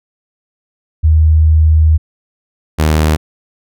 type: tone pair in turn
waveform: sine / sawtooth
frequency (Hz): 78.6 / 77.52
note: D#2 / D#2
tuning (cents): +18 / -6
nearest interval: unison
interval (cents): 24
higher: first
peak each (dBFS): -5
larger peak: neither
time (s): 1.03-1.98 / 2.78-3.17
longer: first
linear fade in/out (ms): 20
effects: none